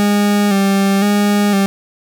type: tone with vibrato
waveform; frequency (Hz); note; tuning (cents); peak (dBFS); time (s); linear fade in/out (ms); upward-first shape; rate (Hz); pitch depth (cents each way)
40% pulse; 200.7; G3; +41; -10; 0-1.66; 0; square; 0.98; 37
effects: none